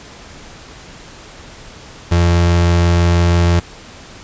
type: tone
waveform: 35% pulse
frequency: 86.1 Hz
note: F2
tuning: 24 cents flat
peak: -8 dBFS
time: 2.11-3.6 s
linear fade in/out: 10 ms
effects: pink hiss -37 dBFS RMS until 4.23 s + resampled to 16000 Hz